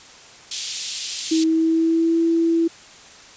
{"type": "high-pass noise", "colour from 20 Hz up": "pink", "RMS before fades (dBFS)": -26, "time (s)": [0.51, 1.44], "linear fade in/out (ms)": 5, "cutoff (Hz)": 3200, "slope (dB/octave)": 24}
{"type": "tone with pitch glide", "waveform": "sine", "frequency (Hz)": [321.2, 331.8], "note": ["E4", "E4"], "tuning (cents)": [-45, 11], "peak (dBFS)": -15, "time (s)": [1.31, 2.68], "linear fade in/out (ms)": 10, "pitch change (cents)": 56, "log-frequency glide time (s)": [1.43, 2.19]}
{"effects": ["white hiss -44 dBFS RMS until 3.36 s", "resampled to 16000 Hz"]}